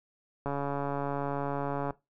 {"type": "click train", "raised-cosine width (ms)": 1, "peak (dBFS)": -19, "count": 205, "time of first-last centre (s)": [0.46, 1.907], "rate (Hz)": 141, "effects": ["noise-tail reverb RT60 0.2 s tail -18 dB re dry"]}